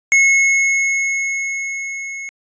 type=tone with level ramp; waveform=square; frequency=2180 Hz; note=C#7; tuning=29 cents flat; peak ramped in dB=-9 to -27 dBFS; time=0.12-2.29 s; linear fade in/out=0 ms; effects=resampled to 16000 Hz